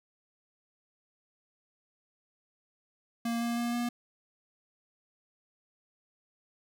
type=tone with pitch steps; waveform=square; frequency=233.1 / 235.3 / 237.4 / 239.7 Hz; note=A#3 / A#3 / A#3 / A#3; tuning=0 / +16 / +32 / +48 cents; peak=-30 dBFS; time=3.25-3.89 s; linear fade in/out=5 ms; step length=160 ms; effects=none